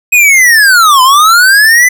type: linear two-way sweep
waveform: square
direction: down then up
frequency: 2534 to 1000 to 2028 Hz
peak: -3 dBFS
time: 0.12-1.89 s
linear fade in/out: 10 ms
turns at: 1.02 s
effects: none